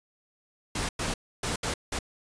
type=noise bursts at uneven times; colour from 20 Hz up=pink; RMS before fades=-30 dBFS; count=5; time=0.75-0.89 / 0.99-1.14 / 1.43-1.56 / 1.63-1.74 / 1.92-1.99 s; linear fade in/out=5 ms; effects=resampled to 22050 Hz